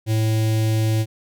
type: tone with notch filter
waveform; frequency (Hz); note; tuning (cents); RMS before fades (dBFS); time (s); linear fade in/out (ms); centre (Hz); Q
square; 110; A2; 0; -19; 0.06-1.06; 50; 1200; 0.73
effects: none